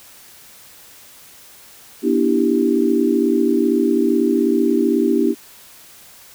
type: chord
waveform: sine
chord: E minor seventh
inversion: second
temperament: equal with one note detuned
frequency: 241.4 / 293.7 / 329.6 / 392 Hz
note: B3 / D4 / E4 / G4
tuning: -39 / 0 / 0 / 0 cents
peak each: -19 dBFS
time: 2.02-5.35 s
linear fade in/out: 50 ms
effects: white hiss -44 dBFS RMS until 6.34 s